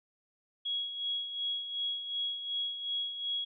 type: tone with tremolo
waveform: sine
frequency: 3322 Hz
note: G#7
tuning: in tune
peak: -30 dBFS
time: 0.65-3.45 s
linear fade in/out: 10 ms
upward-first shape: sine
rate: 2.7 Hz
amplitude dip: 60%
effects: none